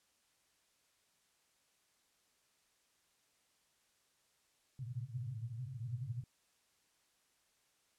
white band-pass noise, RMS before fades -43 dBFS, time 4.79-6.24 s, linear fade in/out 2 ms, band 110 to 130 Hz, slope 96 dB/octave, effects white hiss -75 dBFS RMS until 7.98 s + low-pass 10000 Hz 12 dB/octave

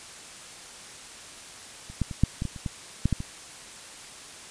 clicks, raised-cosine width 5 ms, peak -29 / -12 / -22 / -6 / -16 / -18 / -27 / -17 / -9 / -11 / -20 dBFS, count 11, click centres 1.9 / 2.017 / 2.112 / 2.236 / 2.421 / 2.453 / 2.562 / 2.662 / 3.056 / 3.127 / 3.204 s, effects white hiss -44 dBFS RMS until 4.5 s + resampled to 22050 Hz

